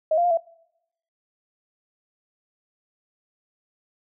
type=tone with pitch steps; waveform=sine; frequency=630 / 693 / 704 / 665 Hz; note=D#5 / F5 / F5 / E5; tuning=+21 / -14 / +14 / +15 cents; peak=-17 dBFS; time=0.11-0.374 s; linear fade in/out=5 ms; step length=66 ms; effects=noise-tail reverb RT60 0.8 s tail -24 dB re dry